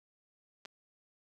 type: clicks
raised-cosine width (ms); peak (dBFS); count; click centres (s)
0.2; -29; 2; 0.652 / 0.657
effects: high-pass 200 Hz 12 dB/octave + 11-bit